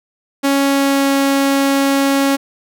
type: tone with pitch glide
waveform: sawtooth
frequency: 277.2 to 275.6 Hz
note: C#4 to C#4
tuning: 0 to -10 cents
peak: -8 dBFS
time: 0.43-2.37 s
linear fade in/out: 20 ms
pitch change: -10 cents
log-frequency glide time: 0.62-1.12 s
effects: none